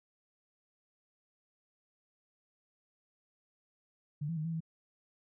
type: tone with pitch steps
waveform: sine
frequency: 147.6 / 166.4 / 154.5 / 165.2 / 162.1 Hz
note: D3 / E3 / D#3 / E3 / E3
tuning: +9 / +17 / -12 / +4 / -29 cents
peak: -33 dBFS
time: 4.21-4.605 s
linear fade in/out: 10 ms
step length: 79 ms
effects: none